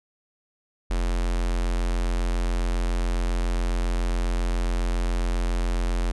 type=tone with notch filter; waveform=square; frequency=43.65 Hz; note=F1; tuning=in tune; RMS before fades=-24 dBFS; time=0.9-6.12 s; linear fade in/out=10 ms; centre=140 Hz; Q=1.8; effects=resampled to 24000 Hz